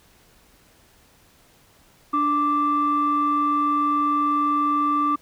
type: tone pair together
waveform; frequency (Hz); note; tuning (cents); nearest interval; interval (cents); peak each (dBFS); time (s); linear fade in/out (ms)
sine; 293.3 / 1173.2; D4 / D6; -2 / -2; 2 octaves; 2400; -23 / -18; 2.13-5.16; 10
effects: tanh soft clip ceiling -13 dBFS + pink hiss -56 dBFS RMS until 5.21 s